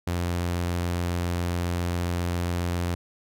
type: tone with vibrato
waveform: sawtooth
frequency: 87.31 Hz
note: F2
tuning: in tune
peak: -21 dBFS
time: 0.07-2.95 s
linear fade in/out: 5 ms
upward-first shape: triangle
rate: 15 Hz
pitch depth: 8 cents each way
effects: none